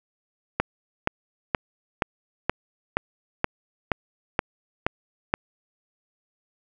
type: click train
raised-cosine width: 0.5 ms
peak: -5 dBFS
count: 11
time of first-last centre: 0.6-5.339 s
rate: 2.11 Hz
effects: none